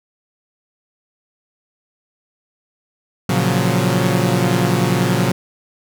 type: chord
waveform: sawtooth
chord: Gb major seventh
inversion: first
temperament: equal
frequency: 116.54 / 138.59 / 174.61 / 185 Hz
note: Bb2 / Db3 / F3 / Gb3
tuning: 0 / 0 / 0 / 0 cents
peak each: -16 dBFS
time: 3.29-5.32 s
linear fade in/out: 5 ms
effects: none